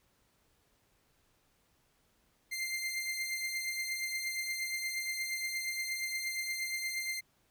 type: beating tone pair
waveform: sawtooth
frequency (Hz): 2093 / 2101.5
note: C7 / C7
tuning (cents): 0 / +7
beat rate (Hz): 8.5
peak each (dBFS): -32 / -38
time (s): 2.51-7.21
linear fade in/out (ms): 20
effects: pink hiss -72 dBFS RMS until 7.5 s